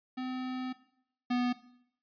square tone pair in turn, 256 / 246.2 Hz, C4 / B3, -38 / -5 cents, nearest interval minor second, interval 67 cents, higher first, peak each -35 / -28 dBFS, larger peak second, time 0.17-0.73 / 1.3-1.53 s, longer first, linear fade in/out 10 ms, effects noise-tail reverb RT60 0.7 s tail -17 dB re dry + resampled to 11025 Hz

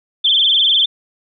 sine tone with vibrato, 3322 Hz, G#7, in tune, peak -10 dBFS, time 0.24-0.86 s, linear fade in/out 10 ms, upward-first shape sine, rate 20 Hz, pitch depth 130 cents each way, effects none

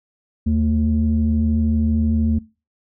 sine tone pair together, 78.7 / 223.2 Hz, D#2 / A3, +20 / +25 cents, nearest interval octave + tritone, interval 1805 cents, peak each -17 / -17 dBFS, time 0.46-2.39 s, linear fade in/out 10 ms, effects noise-tail reverb RT60 0.3 s tail -21 dB re dry + tanh soft clip ceiling -9 dBFS

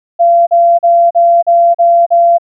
sine tone bursts, 685 Hz, F5, 34 cents flat, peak -4 dBFS, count 7, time 0.19-2.384 s, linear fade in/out 20 ms, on 280 ms, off 39 ms, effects none

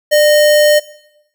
sine tone with sample-and-hold, 597 Hz, D5, 28 cents sharp, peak -6 dBFS, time 0.11-0.8 s, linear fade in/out 20 ms, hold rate 2450 Hz, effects noise-tail reverb RT60 0.8 s tail -17 dB re dry

